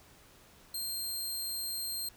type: tone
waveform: 15% pulse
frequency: 4186 Hz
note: C8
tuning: in tune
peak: -28 dBFS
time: 0.74-2.09 s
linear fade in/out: 5 ms
effects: pink hiss -59 dBFS RMS until 2.16 s